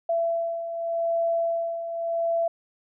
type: beating tone pair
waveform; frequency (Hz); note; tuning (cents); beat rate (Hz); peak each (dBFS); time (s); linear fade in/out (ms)
sine; 670 / 670.85; E5 / E5; +28 / +30; 0.85; -31 / -24; 0.09-2.48; 5
effects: none